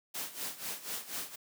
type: noise with tremolo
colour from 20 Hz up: white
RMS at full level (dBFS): -37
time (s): 0.14-1.36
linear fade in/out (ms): 10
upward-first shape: sine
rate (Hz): 4.1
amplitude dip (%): 80
effects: high-pass 150 Hz 12 dB/octave